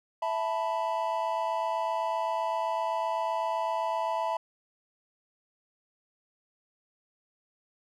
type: chord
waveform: triangle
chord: E suspended fourth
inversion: none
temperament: equal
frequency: 659.3 / 880 / 987.8 Hz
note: E5 / A5 / B5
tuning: 0 / 0 / 0 cents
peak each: -30 dBFS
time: 0.22-4.37 s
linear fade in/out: 5 ms
effects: none